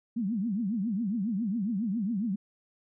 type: tone with vibrato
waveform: sine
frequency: 212.1 Hz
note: G#3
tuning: 37 cents sharp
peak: -27 dBFS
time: 0.16-2.36 s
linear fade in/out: 10 ms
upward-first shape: triangle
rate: 7.3 Hz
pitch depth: 290 cents each way
effects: none